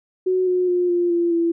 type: tone with pitch steps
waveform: sine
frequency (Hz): 370.3 / 363.3 / 356.4 / 349.7 / 343.1 / 336.6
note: F#4 / F#4 / F4 / F4 / F4 / E4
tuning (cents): +1 / -32 / +35 / +2 / -31 / +36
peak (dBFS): -16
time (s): 0.26-1.52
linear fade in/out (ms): 10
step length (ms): 210
effects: none